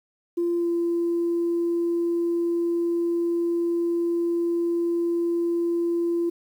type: tone with pitch glide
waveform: sine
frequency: 344.3 to 341.3 Hz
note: F4 to F4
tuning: -25 to -40 cents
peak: -20 dBFS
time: 0.37-6.3 s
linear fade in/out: 10 ms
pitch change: -15 cents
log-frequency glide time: 0.57-0.68 s
effects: tanh soft clip ceiling -17 dBFS + 9-bit